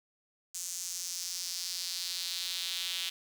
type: tone with high-pass filter sweep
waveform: square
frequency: 88.7 Hz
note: F2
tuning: 27 cents sharp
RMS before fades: -37 dBFS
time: 0.54-3.1 s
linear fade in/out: 10 ms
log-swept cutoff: 6800 to 3300 Hz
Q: 2.8
effects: 9-bit